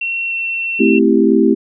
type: tone with pitch glide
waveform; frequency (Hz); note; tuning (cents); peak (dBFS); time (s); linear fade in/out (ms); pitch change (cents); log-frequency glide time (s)
sine; 2722 to 2706; F7 to E7; -45 to +45; -17; 0.01-0.99; 5; -10; 0.28-0.34
type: chord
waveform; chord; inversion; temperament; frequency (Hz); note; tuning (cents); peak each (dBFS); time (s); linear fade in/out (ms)
sine; A minor seventh; none; equal; 220 / 261.6 / 329.6 / 392; A3 / C4 / E4 / G4; 0 / 0 / 0 / 0; -14; 0.79-1.55; 20
effects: none